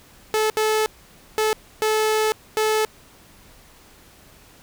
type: tone bursts at uneven times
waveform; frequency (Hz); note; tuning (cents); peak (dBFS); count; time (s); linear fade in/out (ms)
sawtooth; 433.4; A4; -26; -14; 5; 0.34-0.5 / 0.57-0.86 / 1.38-1.53 / 1.82-2.32 / 2.57-2.85; 0
effects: pink hiss -50 dBFS RMS until 4.62 s